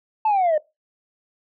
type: linear sweep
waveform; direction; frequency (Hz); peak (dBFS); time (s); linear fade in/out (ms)
sine; down; 889 to 593; -14; 0.25-0.58; 5
effects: noise-tail reverb RT60 0.2 s tail -19 dB re dry + tanh soft clip ceiling -14 dBFS